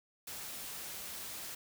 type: noise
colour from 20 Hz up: white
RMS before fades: -44 dBFS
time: 0.27-1.55 s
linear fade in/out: 5 ms
effects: none